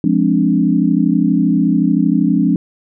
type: chord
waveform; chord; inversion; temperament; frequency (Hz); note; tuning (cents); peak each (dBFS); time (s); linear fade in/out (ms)
sine; D half-diminished seventh; first; equal; 174.61 / 207.7 / 261.6 / 293.7; F3 / Ab3 / C4 / D4; 0 / 0 / 0 / 0; -16; 0.04-2.56; 2
effects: none